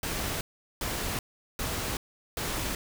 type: noise bursts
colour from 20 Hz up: pink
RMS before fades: -32 dBFS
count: 4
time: 0.03-2.75 s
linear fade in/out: 2 ms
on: 380 ms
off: 400 ms
effects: none